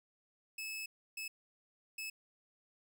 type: tone bursts at uneven times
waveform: sawtooth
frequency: 2600 Hz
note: E7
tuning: 24 cents flat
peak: -37 dBFS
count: 3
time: 0.58-0.86 / 1.17-1.28 / 1.98-2.1 s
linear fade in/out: 5 ms
effects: none